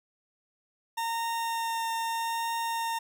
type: tone with vibrato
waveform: 40% pulse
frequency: 917 Hz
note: A#5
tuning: 29 cents flat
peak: -28 dBFS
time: 0.97-2.99 s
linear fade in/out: 10 ms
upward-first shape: triangle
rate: 0.79 Hz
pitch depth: 11 cents each way
effects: none